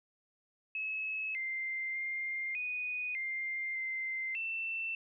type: tone with pitch steps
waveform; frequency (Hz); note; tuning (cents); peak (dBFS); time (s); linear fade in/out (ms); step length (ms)
sine; 2582 / 2090 / 2109 / 2482 / 2102 / 2081 / 2677; E7 / C7 / C7 / D#7 / C7 / C7 / E7; -37 / -2 / +13 / -5 / +7 / -10 / +26; -34; 0.75-4.95; 2; 600
effects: none